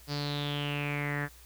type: tone with low-pass filter sweep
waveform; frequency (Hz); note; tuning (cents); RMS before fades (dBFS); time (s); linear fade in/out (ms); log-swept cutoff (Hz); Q
sawtooth; 145.1; D3; -21; -33; 0.07-1.29; 50; 4900 to 1700; 7.5
effects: added 60 Hz sine -54 dBFS peak until 1.45 s + white hiss -56 dBFS RMS until 1.45 s